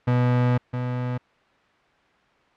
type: tone pair in turn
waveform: 35% pulse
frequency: 123.47 / 124.33 Hz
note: B2 / B2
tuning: 0 / +12 cents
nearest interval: unison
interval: 12 cents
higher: second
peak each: -16 / -23 dBFS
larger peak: first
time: 0.07-0.58 / 0.73-1.18 s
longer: first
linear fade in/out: 10 ms
effects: white hiss -59 dBFS RMS until 2.56 s + low-pass 2000 Hz 12 dB/octave